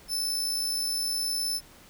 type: tone with amplitude modulation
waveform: sawtooth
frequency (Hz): 5274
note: E8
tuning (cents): 0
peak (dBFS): -23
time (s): 0.08-1.61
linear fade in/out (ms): 50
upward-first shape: sine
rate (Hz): 59.4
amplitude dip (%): 30
effects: pink hiss -53 dBFS RMS until 1.89 s